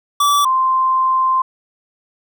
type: tone pair in turn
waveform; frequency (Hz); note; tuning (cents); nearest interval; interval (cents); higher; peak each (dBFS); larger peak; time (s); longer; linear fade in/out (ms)
square / sine; 1155 / 1043.7; D6 / C6; -29 / -5; major second; 176; first; -12; neither; 0.2-0.45 / 0.45-1.42; second; 5
effects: none